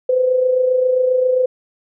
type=tone with amplitude modulation; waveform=sine; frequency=509 Hz; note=C5; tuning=48 cents flat; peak=-10 dBFS; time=0.09-1.46 s; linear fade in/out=5 ms; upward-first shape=sine; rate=27.5 Hz; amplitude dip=50%; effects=none

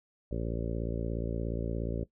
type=harmonic tone; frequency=57 Hz; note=A#1; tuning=38 cents flat; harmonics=1 / 2 / 3 / 4 / 5 / 6 / 7 / 8 / 9 / 10; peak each=-35 / -38 / -40 / -41 / -42 / -43 / -43 / -44 / -45 / -45 dBFS; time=0.31-2.04 s; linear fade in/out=5 ms; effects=noise-tail reverb RT60 0.1 s tail -17 dB re dry

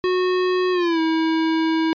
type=tone with pitch glide; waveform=square; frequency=366.2 to 322.5 Hz; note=F#4 to E4; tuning=-18 to -38 cents; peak=-18 dBFS; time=0.04-1.93 s; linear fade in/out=0 ms; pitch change=-220 cents; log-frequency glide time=0.72-1 s; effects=resampled to 11025 Hz

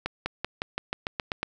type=accelerating click train; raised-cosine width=0.3 ms; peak=-12 dBFS; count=10; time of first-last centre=0.06-1.43 s; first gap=200 ms; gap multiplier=0.93; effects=none

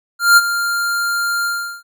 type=tone with ADSR envelope; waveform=square; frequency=1396.9 Hz; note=F6; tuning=in tune; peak=-5 dBFS; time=0.19-1.83 s; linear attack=180 ms; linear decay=34 ms; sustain=-12 dB; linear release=380 ms; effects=none

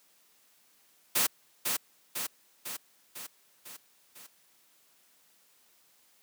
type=noise with echo; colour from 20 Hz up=white; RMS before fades=-26 dBFS; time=1.15-1.27 s; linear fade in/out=10 ms; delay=500 ms; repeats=6; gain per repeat=-4 dB; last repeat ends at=4.27 s; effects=white hiss -65 dBFS RMS until 6.22 s + high-pass 150 Hz 12 dB/octave

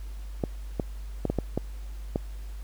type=clicks; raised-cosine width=2 ms; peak=-12 dBFS; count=7; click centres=0.438 / 0.798 / 1.253 / 1.3 / 1.387 / 1.576 / 2.159 s; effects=added 50 Hz sine -35 dBFS peak until 2.63 s + pink hiss -55 dBFS RMS until 2.63 s

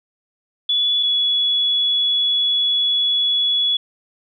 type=tone pair in turn; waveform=sine; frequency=3423 / 3390 Hz; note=A7 / G#7; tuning=-48 / +35 cents; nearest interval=unison; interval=17 cents; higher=first; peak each=-15 dBFS; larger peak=neither; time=0.69-1.03 / 1.03-3.77 s; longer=second; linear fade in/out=5 ms; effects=none

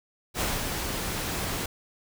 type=noise with ADSR envelope; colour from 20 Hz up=pink; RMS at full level=-27 dBFS; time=0.34-1.66 s; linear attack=63 ms; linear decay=210 ms; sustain=-4 dB; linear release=4 ms; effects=none

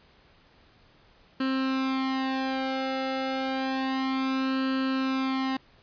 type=tone with flanger; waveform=sawtooth; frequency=264.6 Hz; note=C4; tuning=20 cents sharp; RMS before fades=-28 dBFS; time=1.4-5.57 s; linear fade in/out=5 ms; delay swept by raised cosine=0.69 to 1.44 ms; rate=0.3 Hz; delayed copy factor=+0.85; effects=pink hiss -59 dBFS RMS until 5.82 s + resampled to 11025 Hz

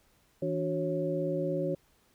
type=tone cluster; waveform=sine; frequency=162.6 / 290.5 / 367.1 / 548 Hz; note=E3 / D4 / F#4 / C#5; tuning=-23 / -19 / -14 / -20 cents; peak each=-34 / -36 / -34 / -32 dBFS; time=0.42-1.75 s; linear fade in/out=5 ms; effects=pink hiss -67 dBFS RMS until 2.14 s

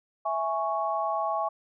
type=chord; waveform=sine; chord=C# minor; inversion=first; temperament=equal; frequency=659.3 / 830.6 / 1108.7 Hz; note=E5 / G#5 / C#6; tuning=0 / 0 / 0 cents; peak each=-30 dBFS; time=0.25-1.49 s; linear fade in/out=10 ms; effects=none

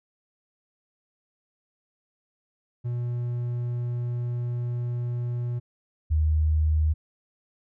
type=tone pair in turn; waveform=triangle / sine; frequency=120.9 / 77.63 Hz; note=B2 / D#2; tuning=-36 / -3 cents; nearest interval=minor sixth; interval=767 cents; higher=first; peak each=-24 / -19 dBFS; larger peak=second; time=2.84-5.6 / 6.1-6.94 s; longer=first; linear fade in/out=20 ms; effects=none

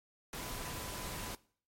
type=tone in noise; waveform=sine; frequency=1002 Hz; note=B5; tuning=25 cents sharp; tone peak=-52 dBFS; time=0.39-1.31 s; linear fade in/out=2 ms; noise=pink; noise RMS=-42 dBFS; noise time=0.33-1.35 s; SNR=-13 dB; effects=noise-tail reverb RT60 0.5 s tail -21 dB re dry + MP3 64 kbps

